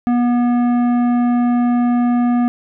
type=tone with tanh clipping; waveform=triangle; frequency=242.2 Hz; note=B3; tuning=34 cents flat; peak=-14 dBFS; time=0.07-2.48 s; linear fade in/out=0 ms; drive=16 dB; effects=none